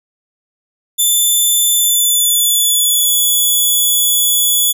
5% pulse tone with pitch glide, 3520 to 3420 Hz, A7 to A7, 0 to -50 cents, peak -3 dBFS, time 0.98-4.73 s, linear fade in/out 20 ms, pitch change -50 cents, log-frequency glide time 1.73-3.08 s, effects none

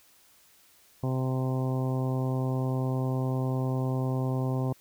harmonic tone, 130 Hz, C3, 11 cents flat, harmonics 1 / 2 / 3 / 4 / 5 / 6 / 7 / 8, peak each -27 / -33 / -37 / -39 / -41 / -43 / -44 / -45 dBFS, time 1.03-4.73 s, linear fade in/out 5 ms, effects white hiss -60 dBFS RMS until 4.8 s

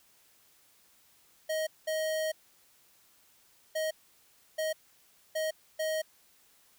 square tone bursts at uneven times, 629 Hz, D#5, 19 cents sharp, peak -30 dBFS, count 6, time 1.49-1.67 / 1.87-2.32 / 3.75-3.91 / 4.58-4.73 / 5.35-5.51 / 5.79-6.02 s, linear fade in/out 10 ms, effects white hiss -64 dBFS RMS until 6.78 s

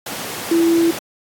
sine tone in noise, 334.2 Hz, E4, 24 cents sharp, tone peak -11 dBFS, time 0.51-0.91 s, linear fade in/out 5 ms, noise pink, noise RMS -26 dBFS, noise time 0.06-0.99 s, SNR +12 dB, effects high-pass 200 Hz 12 dB/octave + AAC 64 kbps

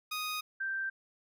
15% pulse / sine tone pair in turn, 1244.5 / 1568 Hz, D#6 / G6, 0 / 0 cents, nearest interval major third, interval 400 cents, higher second, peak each -28 / -32 dBFS, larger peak first, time 0.11-0.41 / 0.6-0.9 s, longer neither, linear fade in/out 10 ms, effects none

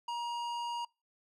sine tone with tanh clipping, 948 Hz, A#5, 29 cents sharp, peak -36 dBFS, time 0.08-0.85 s, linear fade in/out 5 ms, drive 14 dB, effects noise-tail reverb RT60 0.3 s tail -26 dB re dry

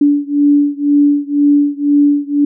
sine beating tone pair, 288.1 / 290.1 Hz, D4 / D4, -33 / -21 cents, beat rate 2 Hz, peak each -11 / -12 dBFS, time 0.01-2.45 s, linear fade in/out 5 ms, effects none

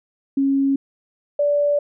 sine tone pair in turn, 274.1 / 580.8 Hz, C#4 / D5, -19 / -19 cents, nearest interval octave + minor second, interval 1300 cents, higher second, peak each -15 dBFS, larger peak neither, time 0.37-0.76 / 1.39-1.79 s, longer second, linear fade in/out 5 ms, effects none

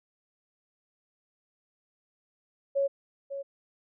sine tone with echo, 554.4 Hz, C#5, in tune, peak -23 dBFS, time 2.75-2.88 s, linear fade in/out 20 ms, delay 550 ms, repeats 1, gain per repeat -10 dB, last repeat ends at 3.43 s, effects none

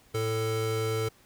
square tone pair together, 111 / 443 Hz, A2 / A4, +16 / +12 cents, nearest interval 2 octaves, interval 2396 cents, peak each -31 / -30 dBFS, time 0.14-1.09 s, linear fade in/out 10 ms, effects pink hiss -60 dBFS RMS until 1.25 s

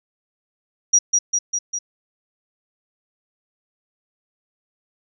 sine tone with echo, 5750 Hz, F8, 50 cents sharp, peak -10 dBFS, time 0.93-0.99 s, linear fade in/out 10 ms, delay 200 ms, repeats 4, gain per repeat -3 dB, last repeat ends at 1.79 s, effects none

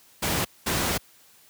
pink noise bursts at uneven times, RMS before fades -25 dBFS, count 2, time 0.22-0.45 / 0.66-0.98 s, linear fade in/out 10 ms, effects white hiss -56 dBFS RMS until 1.49 s + high-pass 60 Hz 12 dB/octave

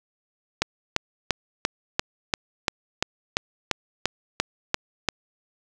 click train, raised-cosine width 0.2 ms, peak -3 dBFS, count 14, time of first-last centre 0.62-5.087 s, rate 2.91 Hz, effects none

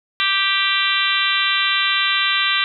harmonic tone, 392 Hz, G4, in tune, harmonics 3 / 4 / 5 / 6 / 7 / 8 / 9 / 10, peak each -24 / -24 / -24 / -24 / -24 / -24 / -24 / -24 dBFS, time 0.2-2.64 s, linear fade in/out 0 ms, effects none

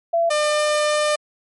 sine / sawtooth tone pair in turn, 674 / 600.5 Hz, E5 / D5, +38 / +38 cents, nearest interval major second, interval 200 cents, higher first, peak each -15 / -13 dBFS, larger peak second, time 0.13-0.3 / 0.3-1.16 s, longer second, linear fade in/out 10 ms, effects MP3 48 kbps

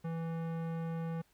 sine tone with tanh clipping, 164.81 Hz, E3, in tune, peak -37 dBFS, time 0.04-1.22 s, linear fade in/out 10 ms, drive 18 dB, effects pink hiss -70 dBFS RMS until 1.33 s

